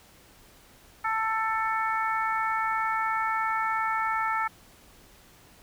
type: harmonic tone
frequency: 442.9 Hz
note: A4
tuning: 11 cents sharp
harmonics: 2 / 3 / 4 / 5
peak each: -29 / -28 / -33 / -35 dBFS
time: 1.04-4.48 s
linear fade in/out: 10 ms
effects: pink hiss -55 dBFS RMS until 5.62 s